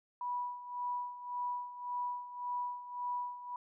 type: tone with tremolo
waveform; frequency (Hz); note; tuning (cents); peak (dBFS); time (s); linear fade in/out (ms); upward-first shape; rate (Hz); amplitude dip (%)
sine; 980; B5; -14; -33; 0.21-3.56; 2; sine; 1.8; 75
effects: none